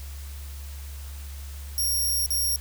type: tone with dropouts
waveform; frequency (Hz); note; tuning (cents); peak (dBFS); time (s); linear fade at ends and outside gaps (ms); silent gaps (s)
5% pulse; 5588; F8; 0; -17; 1.78-2.56; 1; 2.262-2.305
effects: added 70 Hz sine -35 dBFS peak until 2.6 s + white hiss -47 dBFS RMS until 2.6 s